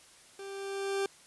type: tone with level ramp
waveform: 40% pulse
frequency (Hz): 393.3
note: G4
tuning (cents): +6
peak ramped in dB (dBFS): -41 to -27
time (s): 0.39-1.06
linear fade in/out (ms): 2
effects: white hiss -57 dBFS RMS until 1.26 s + resampled to 24000 Hz